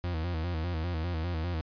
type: tone with vibrato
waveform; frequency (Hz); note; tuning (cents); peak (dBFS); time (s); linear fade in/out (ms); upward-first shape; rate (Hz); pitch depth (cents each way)
40% pulse; 83.8; E2; +29; -29; 0.04-1.61; 0; square; 5; 85
effects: resampled to 11025 Hz